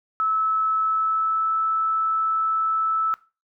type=tone with pitch glide; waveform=sine; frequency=1302 to 1311.8 Hz; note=E6 to E6; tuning=-22 to -9 cents; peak=-19 dBFS; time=0.2-3.14 s; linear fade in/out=0 ms; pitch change=+13 cents; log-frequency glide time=0.77-1.53 s; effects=noise-tail reverb RT60 0.3 s tail -19 dB re dry